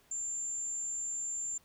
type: tone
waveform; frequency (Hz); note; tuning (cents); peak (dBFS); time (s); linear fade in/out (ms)
sine; 7270; A#8; -44; -34; 0.11-1.58; 5
effects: pink hiss -66 dBFS RMS until 1.64 s